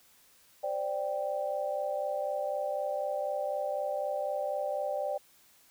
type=chord; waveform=sine; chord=C suspended second; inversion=none; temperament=equal; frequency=523.3 / 587.3 / 784 Hz; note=C5 / D5 / G5; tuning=0 / 0 / 0 cents; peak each=-37 / -32 / -36 dBFS; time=0.63-5.18 s; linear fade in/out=10 ms; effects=white hiss -62 dBFS RMS until 5.7 s